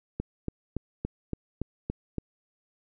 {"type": "click train", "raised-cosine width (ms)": 3, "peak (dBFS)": -17, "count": 8, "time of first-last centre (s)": [0.2, 2.183], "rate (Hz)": 3.53, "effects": []}